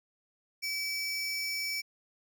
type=tone pair together; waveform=45% pulse; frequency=2293 / 5369 Hz; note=D7 / E8; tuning=-42 / +31 cents; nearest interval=octave + minor third; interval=1473 cents; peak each=-34 / -36 dBFS; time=0.62-1.82 s; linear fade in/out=20 ms; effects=none